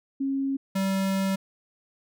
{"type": "tone pair in turn", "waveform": ["sine", "square"], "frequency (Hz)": [272.2, 193.06], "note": ["C#4", "G3"], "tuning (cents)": [-31, -26], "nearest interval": "tritone", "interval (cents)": 595, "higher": "first", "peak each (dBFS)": -24, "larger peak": "neither", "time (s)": [[0.2, 0.57], [0.75, 1.36]], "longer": "second", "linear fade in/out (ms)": 10, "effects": []}